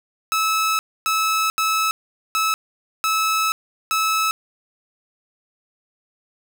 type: tone bursts at uneven times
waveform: sawtooth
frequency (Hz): 1300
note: E6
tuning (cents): -24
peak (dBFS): -14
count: 6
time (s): 0.32-0.79 / 1.06-1.5 / 1.58-1.91 / 2.35-2.54 / 3.04-3.52 / 3.91-4.31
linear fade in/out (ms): 0
effects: none